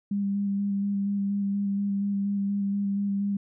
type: tone with vibrato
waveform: sine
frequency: 200 Hz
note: G3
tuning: 35 cents sharp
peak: -24 dBFS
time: 0.11-3.37 s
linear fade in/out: 5 ms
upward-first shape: square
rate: 4.2 Hz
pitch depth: 13 cents each way
effects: none